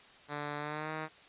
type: tone with pitch glide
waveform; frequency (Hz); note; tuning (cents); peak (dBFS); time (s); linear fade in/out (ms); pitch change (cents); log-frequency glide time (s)
5% pulse; 146.83 to 156.46; D3 to D#3; 0 to +10; -25; 0.28-1.09; 50; +110; 0.58-0.91
effects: white hiss -57 dBFS RMS until 1.28 s + resampled to 8000 Hz